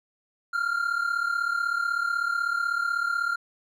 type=tone pair together; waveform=triangle; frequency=1369.9 / 1406 Hz; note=F6 / F6; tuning=-34 / +11 cents; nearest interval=unison; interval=45 cents; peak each=-27 / -24 dBFS; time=0.53-3.36 s; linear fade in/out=10 ms; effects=none